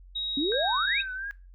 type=tone with pitch glide; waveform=sine; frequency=3796 to 3768 Hz; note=A#7 to A#7; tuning=+31 to +18 cents; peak=-29 dBFS; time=0.15-1.03 s; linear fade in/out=10 ms; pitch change=-13 cents; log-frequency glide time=0.36-0.79 s
type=exponential sweep; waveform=sine; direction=up; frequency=262.2 to 2637 Hz; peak=-25 dBFS; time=0.37-1.01 s; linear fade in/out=5 ms
type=tone with vibrato; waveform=sine; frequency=1568 Hz; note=G6; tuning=in tune; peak=-32 dBFS; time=0.52-1.31 s; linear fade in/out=0 ms; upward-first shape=triangle; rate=2.9 Hz; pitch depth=87 cents each way
effects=noise-tail reverb RT60 0.3 s tail -19 dB re dry + added 45 Hz sine -47 dBFS peak until 1.54 s